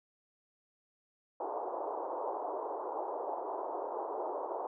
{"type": "band-pass noise", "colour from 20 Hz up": "white", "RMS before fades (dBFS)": -38, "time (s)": [1.4, 4.67], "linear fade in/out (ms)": 2, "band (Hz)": [350, 990], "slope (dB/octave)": 48, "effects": []}